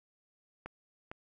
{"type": "clicks", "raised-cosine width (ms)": 0.5, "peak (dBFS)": -27, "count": 2, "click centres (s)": [0.66, 1.115], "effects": []}